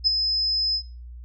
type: tone with ADSR envelope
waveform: sine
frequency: 5100 Hz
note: D#8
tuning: 42 cents sharp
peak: -13 dBFS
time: 0.04-0.83 s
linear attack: 31 ms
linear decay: 12 ms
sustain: -7 dB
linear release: 81 ms
effects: noise-tail reverb RT60 0.3 s tail -20 dB re dry + added 60 Hz sine -37 dBFS peak until 1.24 s